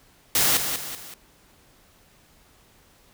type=noise with echo; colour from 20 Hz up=white; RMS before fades=-20 dBFS; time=0.35-0.57 s; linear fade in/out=2 ms; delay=190 ms; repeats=3; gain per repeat=-7 dB; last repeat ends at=1.14 s; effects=pink hiss -57 dBFS RMS until 3.13 s